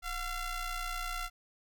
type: ring-modulated tone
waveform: sawtooth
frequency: 693 Hz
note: F5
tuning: 14 cents flat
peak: -28 dBFS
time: 0.02-1.3 s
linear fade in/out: 50 ms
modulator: 663 Hz
effects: none